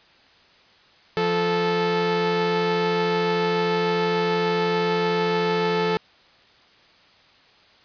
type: tone pair together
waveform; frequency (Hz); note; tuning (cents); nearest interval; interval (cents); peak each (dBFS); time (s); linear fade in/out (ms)
sawtooth; 173.6 / 437.4; F3 / A4; -10 / -10; octave + major third; 1600; -22 / -17; 1.17-5.97; 0
effects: white hiss -54 dBFS RMS until 7.84 s + resampled to 11025 Hz